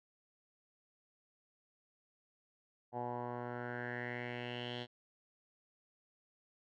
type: tone with low-pass filter sweep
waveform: 10% pulse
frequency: 121.7 Hz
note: B2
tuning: 25 cents flat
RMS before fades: -42 dBFS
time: 2.92-4.87 s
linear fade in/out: 50 ms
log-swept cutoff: 810 to 3600 Hz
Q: 5.1
effects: none